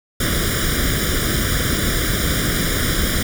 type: noise with comb filter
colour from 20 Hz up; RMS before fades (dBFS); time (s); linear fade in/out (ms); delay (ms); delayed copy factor
pink; -19; 0.2-3.23; 5; 0.57; +0.95
effects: none